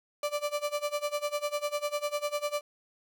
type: tone with tremolo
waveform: 35% pulse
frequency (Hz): 587.3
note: D5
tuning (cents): 0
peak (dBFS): -25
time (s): 0.23-2.61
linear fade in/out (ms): 2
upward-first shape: sine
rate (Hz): 10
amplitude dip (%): 90
effects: none